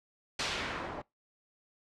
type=noise with low-pass filter sweep; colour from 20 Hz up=white; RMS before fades=-37 dBFS; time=0.39-1.02 s; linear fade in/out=5 ms; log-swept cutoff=5000 to 710 Hz; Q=0.94; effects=noise-tail reverb RT60 0.2 s tail -24 dB re dry + low-pass 9000 Hz 12 dB/octave